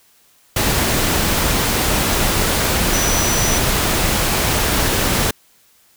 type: tone in noise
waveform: sine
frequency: 5920 Hz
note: F#8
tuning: in tune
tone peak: -21 dBFS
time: 2.93-3.58 s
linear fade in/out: 5 ms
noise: pink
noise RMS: -17 dBFS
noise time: 0.56-5.31 s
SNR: -7 dB
effects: white hiss -54 dBFS RMS until 5.96 s